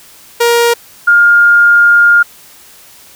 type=tone pair in turn; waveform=sawtooth / sine; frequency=471.3 / 1412.3 Hz; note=A#4 / F6; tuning=+19 / +19 cents; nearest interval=octave + perfect fifth; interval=1900 cents; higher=second; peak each=-3 dBFS; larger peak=neither; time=0.4-0.74 / 1.07-2.23 s; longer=second; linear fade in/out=10 ms; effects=white hiss -39 dBFS RMS until 3.15 s